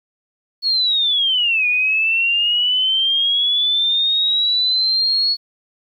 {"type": "linear two-way sweep", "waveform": "sine", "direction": "down then up", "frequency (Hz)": [4380, 2440, 4380], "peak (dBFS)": -14, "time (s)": [0.62, 5.37], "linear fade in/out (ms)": 50, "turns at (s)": 1.67, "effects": ["9-bit"]}